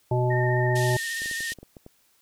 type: harmonic tone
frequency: 124.1 Hz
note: B2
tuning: 9 cents sharp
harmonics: 1 / 3 / 5 / 7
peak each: -22 / -27 / -29 / -30 dBFS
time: 0.11-0.97 s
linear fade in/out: 5 ms
type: tone with vibrato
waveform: sine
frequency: 1834 Hz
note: A#6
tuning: 29 cents flat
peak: -29 dBFS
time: 0.3-1.53 s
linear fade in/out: 10 ms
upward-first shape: square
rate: 15 Hz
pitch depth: 20 cents each way
type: band-pass noise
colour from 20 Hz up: pink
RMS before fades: -36 dBFS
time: 0.75-1.54 s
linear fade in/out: 10 ms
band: 2700 to 12000 Hz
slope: 48 dB/octave
type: clicks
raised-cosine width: 2 ms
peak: -30 dBFS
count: 10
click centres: 0.91 / 1.219 / 1.259 / 1.313 / 1.406 / 1.52 / 1.587 / 1.63 / 1.768 / 1.864 s
effects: white hiss -64 dBFS RMS until 2.21 s